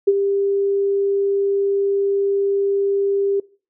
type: tone with ADSR envelope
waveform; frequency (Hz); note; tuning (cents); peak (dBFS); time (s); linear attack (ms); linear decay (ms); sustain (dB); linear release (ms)
sine; 397.4; G4; +24; -8; 0.07-3.4; 11; 38; -8; 5
effects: noise-tail reverb RT60 0.4 s tail -22 dB re dry